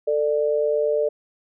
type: tone pair together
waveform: sine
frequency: 444.7 / 593.6 Hz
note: A4 / D5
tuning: +18 / +18 cents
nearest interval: perfect fourth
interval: 500 cents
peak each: -21 dBFS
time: 0.07-1.09 s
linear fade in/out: 10 ms
effects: none